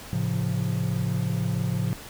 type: chord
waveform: triangle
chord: A augmented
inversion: none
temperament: equal with one note detuned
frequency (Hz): 110 / 136.29 / 174.61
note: A2 / C#3 / E#3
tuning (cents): 0 / -29 / 0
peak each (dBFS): -26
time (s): 0.13-1.93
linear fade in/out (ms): 0
effects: pink hiss -42 dBFS RMS until 2.09 s